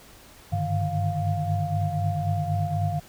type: tone cluster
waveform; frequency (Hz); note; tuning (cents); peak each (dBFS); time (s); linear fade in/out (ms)
sine; 98 / 101.9 / 145.9 / 154.9 / 701; G2 / G#2 / D3 / D#3 / F5; 0 / -32 / -11 / -7 / +6; -27 / -32 / -31 / -29 / -30; 0.52-3; 10
effects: pink hiss -50 dBFS RMS until 3.08 s